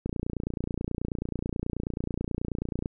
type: click train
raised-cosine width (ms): 3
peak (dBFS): -17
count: 83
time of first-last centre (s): 0.06-2.859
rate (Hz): 29.3
effects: none